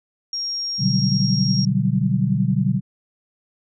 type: tone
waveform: sine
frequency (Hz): 5580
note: F8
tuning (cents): -2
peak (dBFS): -23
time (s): 0.33-1.65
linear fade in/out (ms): 2
type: chord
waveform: sine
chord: G major seventh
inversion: first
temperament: equal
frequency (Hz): 123.47 / 146.83 / 185 / 196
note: B2 / D3 / F#3 / G3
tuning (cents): 0 / 0 / 0 / 0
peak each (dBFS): -22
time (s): 0.78-2.81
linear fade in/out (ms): 50
effects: none